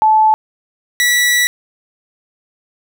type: tone pair in turn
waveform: sine / sawtooth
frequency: 869 / 1950.8 Hz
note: A5 / B6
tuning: -22 / -22 cents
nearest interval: octave + major second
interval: 1400 cents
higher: second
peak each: -7 dBFS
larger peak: neither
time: 0.02-0.34 / 1-1.47 s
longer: second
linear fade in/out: 0 ms
effects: none